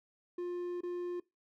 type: tone with dropouts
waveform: triangle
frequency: 353.3 Hz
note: F4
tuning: 20 cents sharp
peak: -33 dBFS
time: 0.38-1.2 s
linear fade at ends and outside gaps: 5 ms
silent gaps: 0.808-0.833 s
effects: noise-tail reverb RT60 0.2 s tail -21 dB re dry